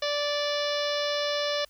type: harmonic tone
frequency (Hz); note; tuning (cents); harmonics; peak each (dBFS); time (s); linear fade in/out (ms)
584; D5; -10; 1 / 2 / 3 / 4 / 5 / 6 / 7 / 8 / 9 / 10; -28 / -36 / -36 / -40 / -37 / -35 / -37 / -42 / -37 / -47; 0.02-1.65; 5
effects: added 50 Hz sine -62 dBFS peak until 1.69 s + white hiss -62 dBFS RMS until 1.69 s